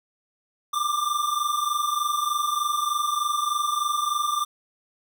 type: tone pair together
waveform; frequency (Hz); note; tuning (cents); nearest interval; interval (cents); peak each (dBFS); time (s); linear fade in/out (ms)
square; 1174.7 / 1198; D6 / D6; 0 / +34; unison; 34; -27 / -26; 0.73-4.45; 10
effects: none